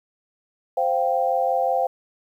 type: chord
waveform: sine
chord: C suspended fourth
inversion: none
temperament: equal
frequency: 523.3 / 698.5 / 784 Hz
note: C5 / F5 / G5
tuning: 0 / 0 / 0 cents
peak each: -23 dBFS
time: 0.77-1.87 s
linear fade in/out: 5 ms
effects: 9-bit